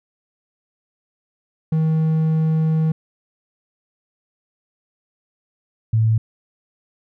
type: tone pair in turn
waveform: triangle / sine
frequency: 158.7 / 111.19 Hz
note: D#3 / A2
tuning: +35 / +19 cents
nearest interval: tritone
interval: 616 cents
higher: first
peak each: -13 dBFS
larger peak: neither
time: 1.72-2.92 / 5.93-6.18 s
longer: first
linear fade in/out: 5 ms
effects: none